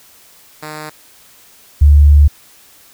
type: tone pair in turn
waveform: 5% pulse / sine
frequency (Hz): 153.3 / 72.87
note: D#3 / D2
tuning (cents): -25 / -13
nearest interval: octave + minor second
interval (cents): 1288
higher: first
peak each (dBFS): -15 / -3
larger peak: second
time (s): 0.62-0.9 / 1.81-2.28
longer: second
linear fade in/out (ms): 10
effects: white hiss -45 dBFS RMS until 2.93 s